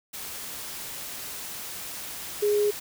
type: tone in noise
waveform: sine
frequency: 414.6 Hz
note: G#4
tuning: 3 cents flat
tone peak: -20 dBFS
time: 2.42-2.71 s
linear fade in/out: 10 ms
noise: white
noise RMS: -37 dBFS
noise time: 0.13-2.8 s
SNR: +14 dB
effects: none